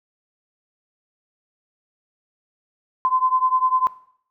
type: beating tone pair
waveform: sine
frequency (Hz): 1025 / 1035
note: C6 / C6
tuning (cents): -36 / -19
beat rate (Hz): 10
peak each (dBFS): -19 / -21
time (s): 3.05-3.87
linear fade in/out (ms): 0
effects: noise-tail reverb RT60 0.6 s tail -17 dB re dry